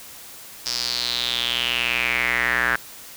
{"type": "tone with band-pass filter sweep", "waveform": "square", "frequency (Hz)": 60.4, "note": "B1", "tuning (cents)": -38, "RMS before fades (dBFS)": -23, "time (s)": [0.66, 2.76], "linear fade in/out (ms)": 0, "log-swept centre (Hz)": [5200, 1600], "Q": 5.7, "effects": ["white hiss -41 dBFS RMS until 3.16 s"]}